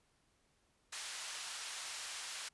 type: band-pass noise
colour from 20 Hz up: white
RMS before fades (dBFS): -45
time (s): 0.92-2.49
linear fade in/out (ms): 10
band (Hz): 940 to 7500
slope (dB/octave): 12
effects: pink hiss -75 dBFS RMS until 2.53 s + resampled to 24000 Hz